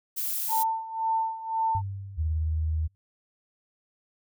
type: noise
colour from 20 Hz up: violet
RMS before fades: -30 dBFS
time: 0.16-0.64 s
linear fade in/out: 20 ms
type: tone with tremolo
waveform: sine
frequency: 895 Hz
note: A5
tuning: 29 cents sharp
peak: -22 dBFS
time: 0.48-1.82 s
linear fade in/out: 50 ms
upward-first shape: sine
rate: 1.9 Hz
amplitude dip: 80%
type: tone with exponential decay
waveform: sine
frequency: 98 Hz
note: G2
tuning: in tune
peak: -26 dBFS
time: 1.75-2.95 s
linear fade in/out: 0 ms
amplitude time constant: 260 ms
type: tone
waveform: sine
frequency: 78.9 Hz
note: D#2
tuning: 25 cents sharp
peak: -24 dBFS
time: 2.17-2.88 s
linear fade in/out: 20 ms
effects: none